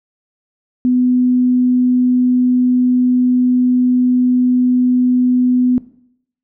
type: tone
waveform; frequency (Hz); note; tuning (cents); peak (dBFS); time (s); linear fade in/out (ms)
sine; 250; B3; +21; -10; 0.85-5.78; 0
effects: noise-tail reverb RT60 0.7 s tail -18 dB re dry